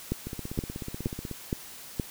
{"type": "two click trains", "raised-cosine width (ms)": 3, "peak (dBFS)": [-14, -22], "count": [5, 18], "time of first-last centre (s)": [[0.12, 1.998], [0.27, 1.313]], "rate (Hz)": [2.13, 16.3], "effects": ["white hiss -45 dBFS RMS until 2.1 s"]}